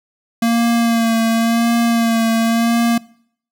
square tone with vibrato, 230.2 Hz, A#3, 22 cents flat, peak -13 dBFS, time 0.42-2.98 s, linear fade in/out 5 ms, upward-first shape sine, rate 0.93 Hz, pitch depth 27 cents each way, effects noise-tail reverb RT60 0.6 s tail -22 dB re dry

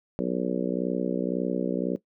harmonic tone, 61.9 Hz, B1, 5 cents sharp, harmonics 3 / 4 / 5 / 6 / 7 / 8 / 9, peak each -30 / -31 / -32 / -33 / -33 / -34 / -35 dBFS, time 0.19-1.96 s, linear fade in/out 0 ms, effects noise-tail reverb RT60 0.1 s tail -17 dB re dry

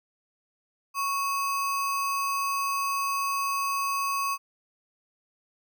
sine tone with sample-and-hold, 1108.7 Hz, C#6, in tune, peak -25 dBFS, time 0.94-4.38 s, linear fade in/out 50 ms, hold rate 3675 Hz, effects none

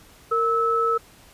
sine tone pair together, 460.7 / 1303 Hz, A#4 / E6, -20 / -20 cents, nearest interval octave + tritone, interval 1800 cents, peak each -23 / -20 dBFS, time 0.31-0.98 s, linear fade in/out 10 ms, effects pink hiss -51 dBFS RMS until 1.33 s + resampled to 32000 Hz

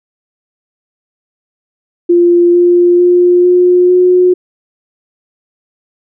sine tone with pitch steps, 347.6 / 351.2 / 354.9 / 358.6 / 362.4 Hz, F4 / F4 / F4 / F4 / F#4, -8 / +10 / +28 / +46 / -36 cents, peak -4 dBFS, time 2.09-4.34 s, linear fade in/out 10 ms, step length 450 ms, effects none

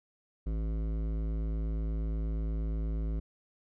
triangle tone with hard clipping, 54.2 Hz, A1, 25 cents flat, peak -32 dBFS, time 0.46-3.2 s, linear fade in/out 10 ms, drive 18 dB, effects none

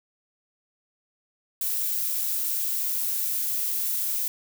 violet noise, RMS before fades -27 dBFS, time 1.61-4.28 s, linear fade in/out 2 ms, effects none

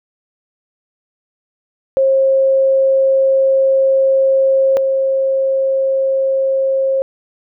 sine tone pair in turn, 536 / 536 Hz, C5 / C5, +42 / +42 cents, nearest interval unison, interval 0 cents, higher neither, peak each -9 / -12 dBFS, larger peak first, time 1.97-4.77 / 4.77-7.02 s, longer first, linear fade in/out 0 ms, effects none

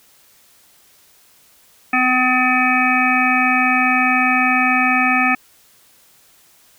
harmonic tone, 253.6 Hz, B3, 46 cents sharp, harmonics 1 / 3 / 5 / 7 / 9 / 10, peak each -20 / -20 / -20 / -20 / -20 / -20 dBFS, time 1.93-5.35 s, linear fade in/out 5 ms, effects white hiss -52 dBFS RMS until 6.78 s

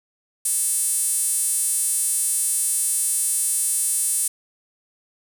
sawtooth tone with high-pass filter, 440 Hz, A4, in tune, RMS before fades -22 dBFS, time 0.45-4.28 s, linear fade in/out 5 ms, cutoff 9200 Hz, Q 4.5, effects none

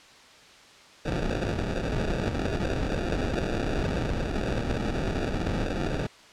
pink noise with sample-and-hold, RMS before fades -28 dBFS, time 1.05-6.07 s, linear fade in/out 10 ms, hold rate 1050 Hz, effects white hiss -51 dBFS RMS until 6.32 s + low-pass 5000 Hz 12 dB/octave

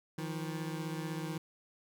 25% pulse beating tone pair, 157.9 / 173.9 Hz, D#3 / F3, +26 / -7 cents, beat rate 16 Hz, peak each -34 / -38 dBFS, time 0.18-1.38 s, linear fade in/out 5 ms, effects none

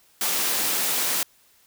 white high-pass noise, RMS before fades -24 dBFS, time 0.21-1.23 s, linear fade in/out 2 ms, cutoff 190 Hz, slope 12 dB/octave, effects white hiss -59 dBFS RMS until 1.66 s

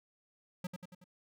square tone with echo, 180.4 Hz, F#3, 44 cents flat, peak -36 dBFS, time 0.64-0.67 s, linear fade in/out 5 ms, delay 93 ms, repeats 4, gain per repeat -5 dB, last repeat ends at 1.042 s, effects none

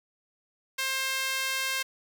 sawtooth tone with high-pass filter, 530 Hz, C5, 22 cents sharp, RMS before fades -30 dBFS, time 0.78-1.83 s, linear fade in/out 10 ms, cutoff 1900 Hz, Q 1.1, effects none

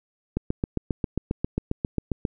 click train, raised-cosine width 3 ms, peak -11 dBFS, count 15, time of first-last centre 0.37-2.252 s, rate 7.44 Hz, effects none

